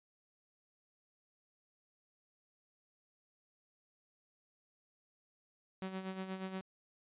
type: tone with tremolo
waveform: sawtooth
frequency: 189.1 Hz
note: F#3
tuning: 38 cents sharp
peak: -34 dBFS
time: 5.82-6.61 s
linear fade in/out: 0 ms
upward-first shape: sine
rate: 8.4 Hz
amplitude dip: 60%
effects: resampled to 8000 Hz